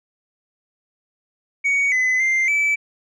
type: tone with pitch steps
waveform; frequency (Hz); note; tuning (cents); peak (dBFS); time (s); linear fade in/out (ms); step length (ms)
sine; 2241 / 2022 / 2092 / 2308; C#7 / B6 / C7 / D7; +18 / +40 / -1 / -31; -13; 1.64-2.76; 20; 280
effects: tanh soft clip ceiling -15 dBFS